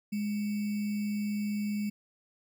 sine tone with sample-and-hold, 207.7 Hz, G#3, in tune, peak -29 dBFS, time 0.12-1.9 s, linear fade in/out 10 ms, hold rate 2450 Hz, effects none

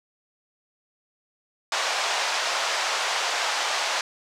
pink band-pass noise, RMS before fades -26 dBFS, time 1.72-4.01 s, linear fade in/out 2 ms, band 630 to 6700 Hz, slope 24 dB/octave, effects none

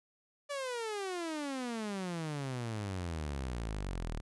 sawtooth exponential sweep, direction down, 584 to 36.71 Hz, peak -32 dBFS, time 0.49-4.21 s, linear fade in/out 20 ms, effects resampled to 24000 Hz

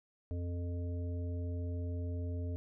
harmonic tone, 87.31 Hz, F2, in tune, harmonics 1 / 3 / 5 / 7, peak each -35 / -45 / -49 / -52 dBFS, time 0.31-2.56 s, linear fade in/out 0 ms, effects none

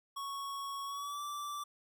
square tone with pitch glide, 1108.7 to 1167.2 Hz, C#6 to D6, 0 to -11 cents, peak -39 dBFS, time 0.16-1.64 s, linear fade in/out 10 ms, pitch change +89 cents, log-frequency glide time 0.85-1.22 s, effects none

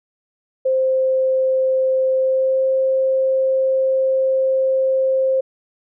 sine tone with pitch glide, 523.3 to 527.9 Hz, C5 to C5, 0 to +15 cents, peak -14 dBFS, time 0.65-5.41 s, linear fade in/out 10 ms, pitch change +15 cents, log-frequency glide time 2.16-2.66 s, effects none

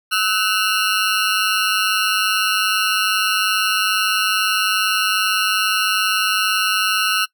20% pulse ring-modulated tone, 1396.9 Hz, F6, in tune, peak -8 dBFS, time 0.11-7.26 s, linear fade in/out 20 ms, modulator 98.8 Hz, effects noise-tail reverb RT60 0.1 s tail -22 dB re dry

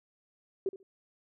sine tone with echo, 385.3 Hz, G4, 30 cents flat, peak -27 dBFS, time 0.66-0.69 s, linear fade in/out 2 ms, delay 70 ms, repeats 2, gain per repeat -15 dB, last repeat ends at 0.83 s, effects none

